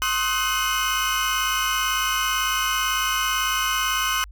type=tone cluster; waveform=30% pulse; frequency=1062 / 1262 / 1508 / 2958 Hz; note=C6 / D#6 / F#6 / F#7; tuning=+25 / +24 / +32 / -1 cents; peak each=-24 dBFS; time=0.02-4.24 s; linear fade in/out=0 ms; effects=added 50 Hz sine -39 dBFS peak until 4.31 s